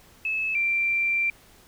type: tone pair in turn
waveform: sine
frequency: 2601 / 2358 Hz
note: E7 / D7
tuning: -24 / +6 cents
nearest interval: major second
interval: 170 cents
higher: first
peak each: -24 / -21 dBFS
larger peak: second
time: 0.25-0.55 / 0.55-1.3 s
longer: second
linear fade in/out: 2 ms
effects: pink hiss -54 dBFS RMS until 1.67 s